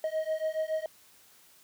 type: beating tone pair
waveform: triangle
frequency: 627 / 634.1 Hz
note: D#5 / D#5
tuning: +13 / +33 cents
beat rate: 7.1 Hz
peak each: -30 dBFS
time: 0.04-0.86 s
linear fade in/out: 2 ms
effects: white hiss -59 dBFS RMS until 1.63 s + high-pass 60 Hz 12 dB/octave